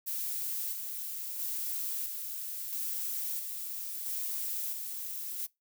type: noise with tremolo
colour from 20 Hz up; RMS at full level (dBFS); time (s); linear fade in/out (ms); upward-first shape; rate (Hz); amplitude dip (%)
violet; -35; 0.06-5.47; 20; square; 0.75; 35
effects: noise-tail reverb RT60 0.2 s tail -23 dB re dry